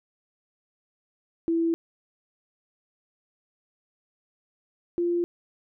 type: tone pair in turn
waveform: sine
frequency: 331.8 / 346.4 Hz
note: E4 / F4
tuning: +11 / -14 cents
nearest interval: minor second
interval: 75 cents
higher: second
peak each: -21 / -22 dBFS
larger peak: first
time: 1.48-1.74 / 4.98-5.24 s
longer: neither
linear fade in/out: 0 ms
effects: none